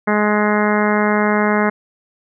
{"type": "harmonic tone", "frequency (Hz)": 209.8, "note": "G#3", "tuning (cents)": 18, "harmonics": [1, 2, 3, 4, 5, 6, 7, 8, 9, 10], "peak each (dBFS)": [-17, -20, -22, -23, -24, -25, -25, -26, -27, -27], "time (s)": [0.07, 1.7], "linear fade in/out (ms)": 10, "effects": []}